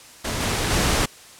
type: noise with level steps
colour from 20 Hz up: pink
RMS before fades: -26 / -23 / -20 dBFS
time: 0.24-1.06 s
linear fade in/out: 10 ms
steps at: 0.4 / 0.7 s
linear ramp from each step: 10 ms
effects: white hiss -45 dBFS RMS until 1.39 s + low-pass 10000 Hz 12 dB/octave